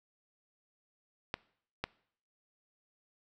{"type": "clicks", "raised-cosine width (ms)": 0.3, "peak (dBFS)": -17, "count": 2, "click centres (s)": [1.341, 1.84], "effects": ["noise-tail reverb RT60 0.6 s tail -22 dB re dry"]}